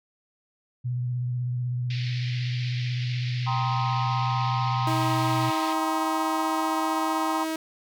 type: tone with vibrato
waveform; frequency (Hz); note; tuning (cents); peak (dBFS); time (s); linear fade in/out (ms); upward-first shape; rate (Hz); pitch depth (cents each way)
sine; 123.4; B2; -1; -25; 0.84-5.51; 20; triangle; 16; 34
type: band-pass noise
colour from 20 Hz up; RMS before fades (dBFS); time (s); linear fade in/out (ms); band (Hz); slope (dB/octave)
pink; -39; 1.9-5.73; 5; 1900 to 5000; 48
type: chord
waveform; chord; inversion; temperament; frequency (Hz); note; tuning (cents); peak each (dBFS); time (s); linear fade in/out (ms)
sine; C minor seventh; second; just; 784.9 / 941.9 / 1046.5 / 1255.8; G5 / Bb5 / C6 / Eb6; +2 / +18 / 0 / +16; -31 / -31 / -30 / -34; 3.46-7.45; 20
type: tone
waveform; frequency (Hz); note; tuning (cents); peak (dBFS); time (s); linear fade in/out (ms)
sawtooth; 319.2; D#4; +44; -23; 4.87-7.56; 2
effects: none